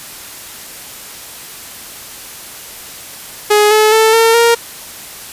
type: tone with pitch steps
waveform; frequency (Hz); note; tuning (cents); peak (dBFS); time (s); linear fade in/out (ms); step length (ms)
sawtooth; 418.7 / 430.2 / 442.1 / 454.2 / 466.7; G#4 / A4 / A4 / A#4 / A#4; +14 / -39 / +8 / -45 / +2; -3; 3.5-4.55; 10; 210
effects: white hiss -31 dBFS RMS until 5.32 s + resampled to 32000 Hz